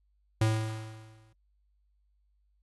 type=tone with exponential decay; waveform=square; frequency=110 Hz; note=A2; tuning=in tune; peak=-22 dBFS; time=0.41-1.33 s; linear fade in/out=5 ms; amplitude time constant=200 ms; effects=added 50 Hz sine -67 dBFS peak until 2.62 s + AAC 32 kbps